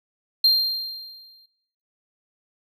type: tone with exponential decay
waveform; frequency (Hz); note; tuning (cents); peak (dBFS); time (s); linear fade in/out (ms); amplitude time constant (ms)
triangle; 4186; C8; 0; -11; 0.44-1.46; 5; 220
effects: noise-tail reverb RT60 1.0 s tail -22 dB re dry